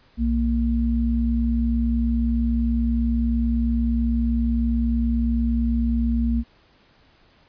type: tone pair together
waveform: sine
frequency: 61.5 / 232.2 Hz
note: B1 / A#3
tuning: -7 / -7 cents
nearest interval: octave + major seventh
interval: 2300 cents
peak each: -21 dBFS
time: 0.17-6.44 s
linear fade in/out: 50 ms
effects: pink hiss -57 dBFS RMS until 7.48 s + resampled to 11025 Hz